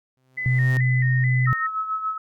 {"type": "tone with exponential growth", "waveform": "sawtooth", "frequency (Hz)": 129.5, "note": "C3", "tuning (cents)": -17, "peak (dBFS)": -23, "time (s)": [0.17, 0.77], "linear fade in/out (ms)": 0, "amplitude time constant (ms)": 130}
{"type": "tone with vibrato", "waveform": "sine", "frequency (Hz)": 1927, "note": "B6", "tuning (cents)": -43, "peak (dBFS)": -25, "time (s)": [0.37, 1.67], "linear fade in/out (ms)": 10, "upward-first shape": "square", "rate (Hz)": 2.3, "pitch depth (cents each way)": 74}
{"type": "tone", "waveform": "sine", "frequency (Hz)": 126.7, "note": "B2", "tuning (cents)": 45, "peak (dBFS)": -17, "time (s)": [0.46, 1.53], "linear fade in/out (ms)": 0}
{"type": "tone with tremolo", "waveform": "sine", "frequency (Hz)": 1292, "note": "E6", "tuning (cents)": -35, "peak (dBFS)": -21, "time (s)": [1.47, 2.18], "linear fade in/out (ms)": 5, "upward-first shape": "sine", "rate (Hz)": 7, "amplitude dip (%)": 60}
{"effects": []}